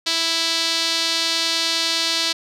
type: tone with band-pass filter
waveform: sawtooth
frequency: 329.6 Hz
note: E4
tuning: in tune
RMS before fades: -21 dBFS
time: 0.06-2.33 s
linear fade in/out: 10 ms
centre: 4300 Hz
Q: 2.7
effects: none